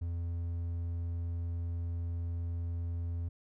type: tone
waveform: triangle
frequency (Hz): 85.2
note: F2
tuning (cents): -42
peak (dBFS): -31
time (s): 0.01-3.29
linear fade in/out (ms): 10
effects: none